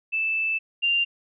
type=tone pair in turn; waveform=sine; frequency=2637 / 2786 Hz; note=E7 / F7; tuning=0 / -5 cents; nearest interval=minor second; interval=95 cents; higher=second; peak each=-22 / -19 dBFS; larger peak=second; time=0.12-0.59 / 0.82-1.05 s; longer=first; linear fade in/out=20 ms; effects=none